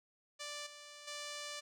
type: tone with level steps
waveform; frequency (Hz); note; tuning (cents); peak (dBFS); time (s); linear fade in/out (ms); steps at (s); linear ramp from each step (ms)
5% pulse; 587.3; D5; 0; -31 / -40 / -31; 0.39-1.61; 20; 0.66 / 1.07; 10
effects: low-pass 11000 Hz 12 dB/octave